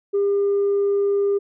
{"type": "tone", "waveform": "sine", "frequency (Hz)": 401.4, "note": "G4", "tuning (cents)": 41, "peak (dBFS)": -15, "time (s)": [0.13, 1.39], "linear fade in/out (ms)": 20, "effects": ["tanh soft clip ceiling -14 dBFS"]}